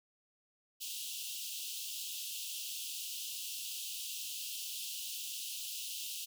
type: high-pass noise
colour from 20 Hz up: pink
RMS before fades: -42 dBFS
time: 0.8-6.26 s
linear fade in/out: 20 ms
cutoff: 2700 Hz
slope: 96 dB/octave
effects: none